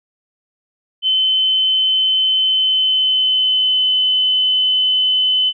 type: tone with pitch glide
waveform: sine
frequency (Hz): 3058 to 3030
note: G7 to F#7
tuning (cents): -44 to +40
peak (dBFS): -12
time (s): 1.02-5.53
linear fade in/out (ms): 50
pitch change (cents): -16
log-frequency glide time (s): 2.46-3.93
effects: none